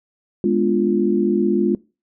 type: chord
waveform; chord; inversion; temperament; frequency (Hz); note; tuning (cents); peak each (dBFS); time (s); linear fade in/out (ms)
sine; G# diminished seventh; none; equal; 207.7 / 246.9 / 293.7 / 349.2; G#3 / B3 / D4 / F4; 0 / 0 / 0 / 0; -19 / -23 / -24 / -18; 0.44-1.75; 2
effects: noise-tail reverb RT60 0.3 s tail -22 dB re dry